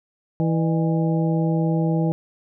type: harmonic tone with a mistuned harmonic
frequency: 163.3 Hz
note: E3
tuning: 16 cents flat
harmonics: 1 / 2 / 3 / 4 / 5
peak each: -19 / -25 / -29 / -31 / -33 dBFS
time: 0.4-2.12 s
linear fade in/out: 0 ms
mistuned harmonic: 4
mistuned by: -120 cents
effects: none